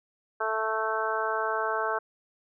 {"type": "harmonic tone", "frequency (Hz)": 220, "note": "A3", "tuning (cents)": 0, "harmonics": [2, 3, 4, 5, 6, 7], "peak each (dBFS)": [-33, -33, -33, -33, -33, -33], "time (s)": [0.4, 1.99], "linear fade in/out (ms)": 10, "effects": []}